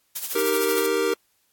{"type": "noise with tremolo", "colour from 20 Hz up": "blue", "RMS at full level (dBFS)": -27, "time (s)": [0.15, 0.87], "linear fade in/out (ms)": 10, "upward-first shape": "sine", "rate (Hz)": 13, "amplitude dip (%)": 65}
{"type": "chord", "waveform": "square", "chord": "Eb major", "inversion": "none", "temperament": "equal", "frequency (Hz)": [311.1, 392, 466.2], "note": ["Eb4", "G4", "Bb4"], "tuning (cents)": [0, 0, 0], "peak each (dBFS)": [-30, -25, -24], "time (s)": [0.35, 1.14], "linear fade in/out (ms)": 5}
{"effects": ["white hiss -67 dBFS RMS until 1.52 s", "AAC 64 kbps"]}